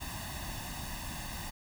pink noise with comb filter, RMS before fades -40 dBFS, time 0-1.51 s, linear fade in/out 20 ms, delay 1.1 ms, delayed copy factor +0.85, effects none

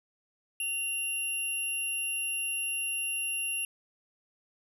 sine tone pair together, 2772 / 11117 Hz, F7 / F9, -14 / -9 cents, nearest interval 2 octaves, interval 2405 cents, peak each -31 / -32 dBFS, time 0.6-3.65 s, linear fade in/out 2 ms, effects tanh soft clip ceiling -24 dBFS

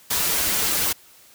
white noise with comb filter, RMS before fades -22 dBFS, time 0.1-0.93 s, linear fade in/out 10 ms, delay 7.8 ms, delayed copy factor -0.85, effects white hiss -51 dBFS RMS until 1.34 s

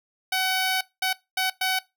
10% pulse tone bursts at uneven times, 753 Hz, F#5, 30 cents sharp, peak -14 dBFS, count 4, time 0.32-0.81 / 1.02-1.13 / 1.37-1.5 / 1.61-1.79 s, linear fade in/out 5 ms, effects noise-tail reverb RT60 0.2 s tail -20 dB re dry

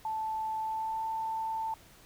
sine tone with pitch glide, 877 to 889.2 Hz, A5 to A5, -6 to +18 cents, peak -31 dBFS, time 0.05-1.74 s, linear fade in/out 2 ms, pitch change +24 cents, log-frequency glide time 0.61-1.06 s, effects pink hiss -57 dBFS RMS until 2.05 s

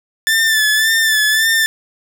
sawtooth tone with vibrato, 1760 Hz, A6, in tune, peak -8 dBFS, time 0.27-1.66 s, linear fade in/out 0 ms, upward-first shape sine, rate 1.8 Hz, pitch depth 44 cents each way, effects none

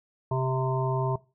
harmonic tone with a mistuned harmonic, 130.81 Hz, C3, in tune, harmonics 1 / 3 / 5 / 7 / 8, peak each -26 / -32 / -33 / -33 / -36 dBFS, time 0.31-1.16 s, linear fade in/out 5 ms, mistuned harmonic 8, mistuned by -18 cents, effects noise-tail reverb RT60 0.3 s tail -20 dB re dry

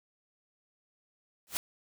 white noise with exponential growth, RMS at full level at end -28 dBFS, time 1.47-1.57 s, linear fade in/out 0 ms, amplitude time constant 21 ms, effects none

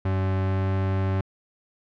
40% pulse tone with pitch glide, 95.1 to 95.76 Hz, F#2 to G2, +48 to -40 cents, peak -21 dBFS, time 0.05-1.21 s, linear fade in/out 5 ms, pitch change +12 cents, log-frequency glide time 0.4-0.67 s, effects low-pass 2000 Hz 12 dB/octave

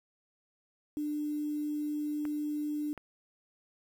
sine tone, 298 Hz, D4, 25 cents sharp, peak -31 dBFS, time 0.97-2.93 s, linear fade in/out 0 ms
clicks, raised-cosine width 0.5 ms, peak -29 dBFS, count 2, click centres 2.253 / 2.977 s
effects 9-bit

